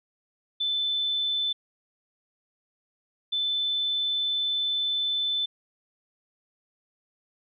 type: tone pair in turn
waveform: sine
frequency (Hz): 3520 / 3520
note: A7 / A7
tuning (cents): 0 / 0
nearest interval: unison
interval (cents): 0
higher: neither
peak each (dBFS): -24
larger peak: neither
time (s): 0.6-1.53 / 3.32-5.46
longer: second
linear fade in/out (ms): 10
effects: none